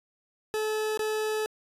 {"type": "tone with dropouts", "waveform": "40% pulse", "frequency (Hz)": 431.3, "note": "A4", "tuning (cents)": -35, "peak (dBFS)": -26, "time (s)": [0.54, 1.46], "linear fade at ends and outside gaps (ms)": 0, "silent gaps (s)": [0.974, 0.993], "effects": ["resampled to 32000 Hz"]}